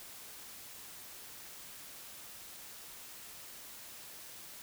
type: silence
effects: white hiss -50 dBFS RMS until 4.62 s